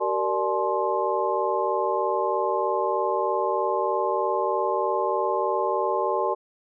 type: tone cluster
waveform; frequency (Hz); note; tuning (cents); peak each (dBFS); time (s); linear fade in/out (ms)
sine; 382.6 / 465.8 / 592 / 855 / 1052; G4 / A#4 / D5 / A5 / C6; -42 / -1 / +14 / -50 / +9; -28; 0-6.35; 20
effects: none